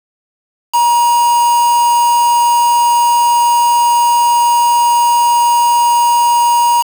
triangle tone with quantisation, 951 Hz, A#5, 34 cents sharp, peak -6 dBFS, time 0.73-6.83 s, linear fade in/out 20 ms, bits 3, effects none

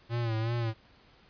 square tone with vibrato, 114.7 Hz, A#2, 28 cents flat, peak -29 dBFS, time 0.09-0.74 s, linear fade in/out 50 ms, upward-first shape sine, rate 2.7 Hz, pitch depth 68 cents each way, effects pink hiss -60 dBFS RMS until 1.29 s + resampled to 11025 Hz

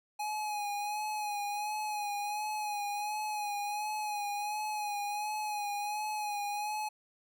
square tone with vibrato, 835 Hz, G#5, 9 cents sharp, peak -34 dBFS, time 0.19-6.89 s, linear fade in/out 10 ms, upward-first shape sine, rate 1.4 Hz, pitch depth 37 cents each way, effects none

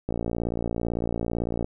click train, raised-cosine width 2 ms, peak -14 dBFS, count 91, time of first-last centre 0.09-1.644 s, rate 57.9 Hz, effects none

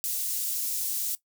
white high-pass noise, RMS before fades -30 dBFS, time 0.04-1.15 s, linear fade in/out 0 ms, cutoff 6300 Hz, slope 12 dB/octave, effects noise-tail reverb RT60 0.1 s tail -17 dB re dry

